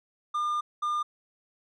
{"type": "tone pair in turn", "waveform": "triangle", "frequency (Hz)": [1205, 1205], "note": ["D6", "D6"], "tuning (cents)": [44, 44], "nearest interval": "unison", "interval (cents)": 0, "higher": "neither", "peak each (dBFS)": -24, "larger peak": "neither", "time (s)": [[0.34, 0.61], [0.82, 1.03]], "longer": "first", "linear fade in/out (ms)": 10, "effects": ["resampled to 24000 Hz"]}